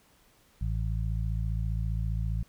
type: harmonic tone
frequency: 55 Hz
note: A1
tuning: in tune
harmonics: 1 / 2 / 3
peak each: -29 / -32 / -38 dBFS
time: 0.61-2.43 s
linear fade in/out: 5 ms
effects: pink hiss -63 dBFS RMS until 2.48 s